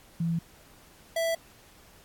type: tone pair in turn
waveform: sine / square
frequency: 167 / 660.9 Hz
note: E3 / E5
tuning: +23 / +4 cents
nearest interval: 2 octaves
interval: 2381 cents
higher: second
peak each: -25 / -26 dBFS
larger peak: first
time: 0.2-0.39 / 1.16-1.35 s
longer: neither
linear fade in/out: 5 ms
effects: pink hiss -56 dBFS RMS until 2.04 s + AAC 64 kbps